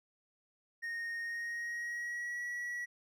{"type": "tone with pitch glide", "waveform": "triangle", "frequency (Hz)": [1854, 1931.6], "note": ["A#6", "B6"], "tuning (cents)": [-10, -39], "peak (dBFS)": -35, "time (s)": [0.82, 2.86], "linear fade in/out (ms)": 20, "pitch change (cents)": 71, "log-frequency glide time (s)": [1.22, 2.43], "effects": []}